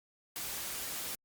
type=noise; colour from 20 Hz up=white; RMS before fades=-39 dBFS; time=0.36-1.15 s; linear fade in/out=0 ms; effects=Opus 48 kbps